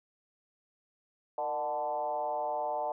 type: tone with frequency modulation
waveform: sine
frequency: 740 Hz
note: F#5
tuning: in tune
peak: -30 dBFS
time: 1.38-2.92 s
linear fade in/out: 2 ms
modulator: 139 Hz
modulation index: 1.4
effects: none